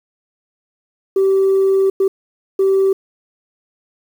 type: tone bursts at uneven times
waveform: sine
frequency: 386.7 Hz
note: G4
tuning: 24 cents flat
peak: -9 dBFS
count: 3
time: 1.16-1.9 / 2-2.08 / 2.59-2.93 s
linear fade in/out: 5 ms
effects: tanh soft clip ceiling -8 dBFS + 7-bit